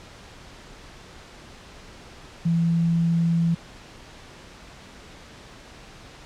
sine tone with quantisation, 167.6 Hz, E3, 29 cents sharp, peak -18 dBFS, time 2.45-3.55 s, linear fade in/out 10 ms, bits 8, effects pink hiss -45 dBFS RMS until 6.25 s + low-pass 6000 Hz 12 dB/octave

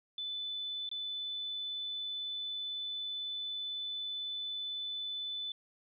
sine tone with dropouts, 3502 Hz, A7, 9 cents flat, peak -36 dBFS, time 0.18-5.52 s, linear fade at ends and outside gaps 2 ms, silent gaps 0.891-0.914 s, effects none

